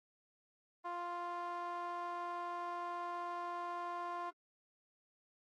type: tone with band-pass filter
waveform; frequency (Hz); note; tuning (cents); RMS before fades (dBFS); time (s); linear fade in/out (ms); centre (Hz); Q
sawtooth; 349.2; F4; 0; -42; 0.84-4.31; 20; 940; 4.5
effects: AAC 32 kbps